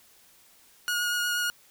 sawtooth tone with vibrato, 1441 Hz, F#6, 46 cents flat, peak -22 dBFS, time 0.88-1.5 s, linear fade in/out 0 ms, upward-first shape triangle, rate 8.3 Hz, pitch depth 15 cents each way, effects white hiss -58 dBFS RMS until 1.7 s

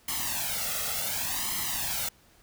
white noise with flanger, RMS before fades -31 dBFS, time 0.08-2.09 s, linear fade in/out 5 ms, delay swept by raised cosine 0.97 to 1.53 ms, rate 0.68 Hz, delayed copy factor +0.85, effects pink hiss -60 dBFS RMS until 2.42 s

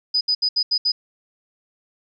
sine tone bursts at uneven times, 4978 Hz, D#8, in tune, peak -16 dBFS, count 6, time 0.14-0.21 / 0.28-0.35 / 0.42-0.49 / 0.56-0.63 / 0.71-0.78 / 0.85-0.92 s, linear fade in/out 10 ms, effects none

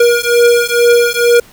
square beating tone pair, 475.4 / 477.6 Hz, A#4 / A#4, +34 / +42 cents, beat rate 2.2 Hz, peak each -11 dBFS, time 0-1.4 s, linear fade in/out 5 ms, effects pink hiss -42 dBFS RMS until 1.52 s

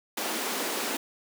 pink high-pass noise, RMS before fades -31 dBFS, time 0.17-0.97 s, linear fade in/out 5 ms, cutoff 220 Hz, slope 48 dB/octave, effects none

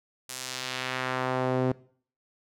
sawtooth tone with band-pass filter sweep, 128.8 Hz, C3, 27 cents flat, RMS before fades -30 dBFS, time 0.29-1.72 s, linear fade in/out 5 ms, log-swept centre 9000 to 360 Hz, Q 0.93, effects noise-tail reverb RT60 0.5 s tail -20 dB re dry

